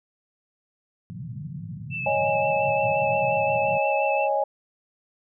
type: band-pass noise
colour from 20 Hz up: white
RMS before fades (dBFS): -36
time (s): 1.1-3.78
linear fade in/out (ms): 0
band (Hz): 100 to 180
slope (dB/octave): 48
type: tone with vibrato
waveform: sine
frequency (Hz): 2637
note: E7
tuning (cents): 0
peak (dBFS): -28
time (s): 1.9-4.29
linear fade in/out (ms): 50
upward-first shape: sine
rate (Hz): 5.7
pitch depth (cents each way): 20
type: chord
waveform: sine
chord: C# suspended second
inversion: none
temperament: equal with one note detuned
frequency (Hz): 554.4 / 622.3 / 826.3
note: C#5 / D#5 / G#5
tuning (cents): 0 / 0 / -9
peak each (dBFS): -25 / -26 / -24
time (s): 2.06-4.44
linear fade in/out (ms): 5
effects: none